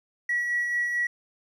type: tone with tremolo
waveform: triangle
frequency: 1929 Hz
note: B6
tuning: 41 cents flat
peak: -19 dBFS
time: 0.29-1.07 s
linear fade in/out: 5 ms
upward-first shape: sine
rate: 4.5 Hz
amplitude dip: 45%
effects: tanh soft clip ceiling -20 dBFS + resampled to 32000 Hz